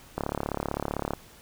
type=click train; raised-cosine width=1 ms; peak=-14 dBFS; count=35; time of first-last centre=0.18-1.135 s; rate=35.6 Hz; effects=pink hiss -52 dBFS RMS until 1.41 s